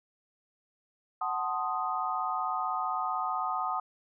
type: chord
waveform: sine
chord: F# diminished seventh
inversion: none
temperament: equal with one note detuned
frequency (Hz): 744.3 / 880 / 1046.5 / 1244.5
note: F#5 / A5 / C6 / Eb6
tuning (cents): +10 / 0 / 0 / 0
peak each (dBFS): -34 / -36 / -37 / -32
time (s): 1.21-3.8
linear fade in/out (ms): 5
effects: none